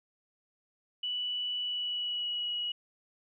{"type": "tone with pitch glide", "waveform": "sine", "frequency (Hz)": [2960, 2913], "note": ["F#7", "F#7"], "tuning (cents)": [0, -28], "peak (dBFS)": -31, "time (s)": [1.03, 2.72], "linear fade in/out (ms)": 5, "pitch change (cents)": -28, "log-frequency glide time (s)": [1.59, 2.51], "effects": []}